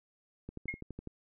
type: click train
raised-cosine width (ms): 3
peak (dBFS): -29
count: 8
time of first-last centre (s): 0.49-1.073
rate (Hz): 12
type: tone with exponential decay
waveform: sine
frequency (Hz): 2150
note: C7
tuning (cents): +47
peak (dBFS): -30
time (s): 0.68-0.81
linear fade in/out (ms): 5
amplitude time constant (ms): 28
effects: none